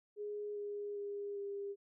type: tone with pitch steps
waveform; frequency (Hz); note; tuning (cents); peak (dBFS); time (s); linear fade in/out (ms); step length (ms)
sine; 415.3 / 410.5 / 405.8 / 401.2; G#4 / G#4 / G#4 / G4; 0 / -20 / -40 / +40; -39; 0.16-1.76; 50; 400
effects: none